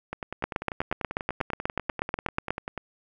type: two click trains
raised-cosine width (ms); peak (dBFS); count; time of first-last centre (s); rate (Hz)
0.5; -10 / -17; 18 / 28; 0.44-2.506 / 0.13-2.777; 8.23 / 10.2
effects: none

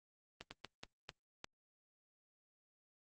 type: slowing click train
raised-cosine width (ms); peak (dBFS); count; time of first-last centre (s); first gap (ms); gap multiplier
0.2; -28; 6; 0.41-1.444; 100; 1.37
effects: Opus 24 kbps

